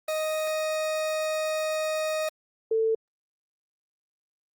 40% pulse / sine tone pair in turn, 624 / 445.5 Hz, D#5 / A4, +5 / +22 cents, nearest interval tritone, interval 583 cents, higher first, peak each -25 / -21 dBFS, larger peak second, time 0.08-2.29 / 2.71-2.95 s, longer first, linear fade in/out 5 ms, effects Opus 24 kbps

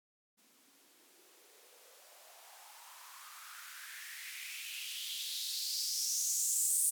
violet noise with band-pass filter sweep, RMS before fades -40 dBFS, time 0.37-6.91 s, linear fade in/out 20 ms, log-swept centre 220 to 9100 Hz, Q 4.3, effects none

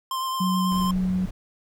square tone with vibrato, 1046.5 Hz, C6, in tune, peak -26 dBFS, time 0.11-0.91 s, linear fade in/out 2 ms, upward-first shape triangle, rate 9.2 Hz, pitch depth 21 cents each way
sine tone, 185 Hz, F#3, in tune, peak -21 dBFS, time 0.4-1.26 s, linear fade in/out 10 ms
brown noise, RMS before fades -35 dBFS, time 0.71-1.31 s, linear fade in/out 10 ms
effects none

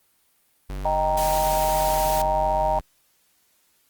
square tone, 48.16 Hz, G1, 30 cents flat, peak -29 dBFS, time 0.69-2.81 s, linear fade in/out 10 ms
sine chord, Eb major, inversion none, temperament equal, 622.3 / 784 / 932.3 Hz, Eb5 / G5 / Bb5, 0 / 0 / 0 cents, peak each -24 dBFS, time 0.85-2.79 s, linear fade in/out 2 ms
white noise, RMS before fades -31 dBFS, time 1.17-2.22 s, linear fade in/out 5 ms
effects white hiss -64 dBFS RMS until 3.89 s + Opus 32 kbps

